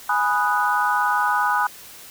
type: chord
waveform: sine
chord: G# minor seventh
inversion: none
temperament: equal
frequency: 830.6 / 987.8 / 1244.5 / 1480 Hz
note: G#5 / B5 / D#6 / F#6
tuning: 0 / 0 / 0 / 0 cents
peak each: -23 dBFS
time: 0.09-1.67 s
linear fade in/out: 5 ms
effects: white hiss -42 dBFS RMS until 2.1 s